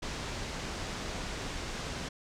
pink low-pass noise, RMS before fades -38 dBFS, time 0.02-2.09 s, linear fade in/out 10 ms, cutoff 7200 Hz, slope 24 dB/octave, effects none

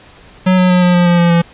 square tone with pitch steps, 185 / 182.77 / 180.57 / 178.39 / 176.24 / 174.11 / 172.01 / 169.94 Hz, F#3 / F#3 / F#3 / F3 / F3 / F3 / F3 / F3, 0 / -21 / -42 / +37 / +16 / -5 / -26 / -47 cents, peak -8 dBFS, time 0.46-1.42 s, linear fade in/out 10 ms, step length 120 ms, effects pink hiss -41 dBFS RMS until 1.53 s + resampled to 8000 Hz

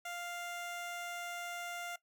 15% pulse tone, 698.5 Hz, F5, in tune, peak -34 dBFS, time 0.05-1.96 s, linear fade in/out 5 ms, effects noise-tail reverb RT60 0.1 s tail -18 dB re dry

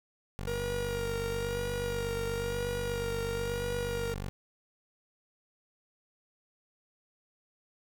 15% pulse tone, 48.3 Hz, G1, 25 cents flat, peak -29 dBFS, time 0.39-4.29 s, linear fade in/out 0 ms
45% pulse tone with vibrato, 472.3 Hz, A#4, 23 cents sharp, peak -33 dBFS, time 0.47-4.14 s, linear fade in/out 5 ms, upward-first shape sine, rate 1 Hz, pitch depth 32 cents each way
effects none

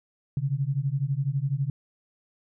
sine beating tone pair, 132.2 / 144.2 Hz, C3 / D3, +18 / -31 cents, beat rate 12 Hz, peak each -27 / -27 dBFS, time 0.37-1.7 s, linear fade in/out 2 ms, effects none

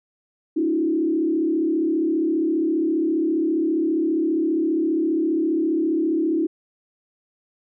sine tone with frequency modulation, 322.6 Hz, E4, 37 cents flat, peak -18 dBFS, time 0.56-6.47 s, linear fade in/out 10 ms, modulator 34.9 Hz, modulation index 1, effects none

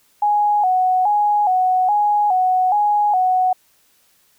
sine tone with vibrato, 784 Hz, G5, in tune, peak -13 dBFS, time 0.22-3.53 s, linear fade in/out 5 ms, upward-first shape square, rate 1.2 Hz, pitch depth 100 cents each way, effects white hiss -58 dBFS RMS until 4.38 s

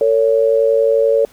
sine tone pair together, 450 / 561.3 Hz, A4 / C#5, +39 / +22 cents, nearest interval major third, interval 383 cents, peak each -13 dBFS, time 0.01-1.25 s, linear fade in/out 2 ms, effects pink hiss -48 dBFS RMS until 1.32 s

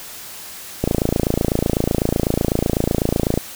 click train, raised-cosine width 2 ms, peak -3 dBFS, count 72, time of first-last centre 0.84-3.376 s, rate 28 Hz, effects white hiss -35 dBFS RMS until 3.55 s

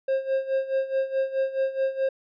triangle tone with tremolo, 534 Hz, C5, 35 cents sharp, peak -18 dBFS, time 0.08-2.09 s, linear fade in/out 5 ms, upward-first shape sine, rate 4.7 Hz, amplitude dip 80%, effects resampled to 11025 Hz

